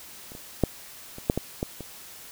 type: clicks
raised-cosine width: 2 ms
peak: -30 / -28 / -6 / -26 / -6 / -12 / -13 / -23 dBFS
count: 8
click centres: 0.319 / 0.351 / 0.637 / 1.184 / 1.299 / 1.376 / 1.629 / 1.807 s
effects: white hiss -45 dBFS RMS until 2.31 s